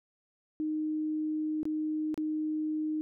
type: tone with dropouts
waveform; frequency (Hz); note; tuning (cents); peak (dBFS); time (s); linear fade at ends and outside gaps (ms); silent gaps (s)
sine; 308.9; D#4; -12; -29; 0.6-3.01; 0; 1.631-1.654 / 2.143-2.177
effects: none